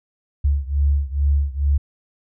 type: beating tone pair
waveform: sine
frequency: 70.2 / 72.5 Hz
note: C#2 / D2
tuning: +22 / -22 cents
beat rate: 2.3 Hz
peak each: -18 / -20 dBFS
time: 0.44-1.78 s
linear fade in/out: 10 ms
effects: none